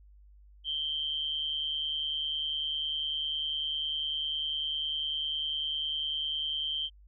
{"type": "tone with amplitude modulation", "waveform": "sine", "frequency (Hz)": 3136, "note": "G7", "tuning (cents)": 0, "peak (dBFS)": -27, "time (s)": [0.64, 6.9], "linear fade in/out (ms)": 50, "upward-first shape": "sine", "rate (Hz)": 150, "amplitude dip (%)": 65, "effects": ["added 50 Hz sine -53 dBFS peak until 7.07 s"]}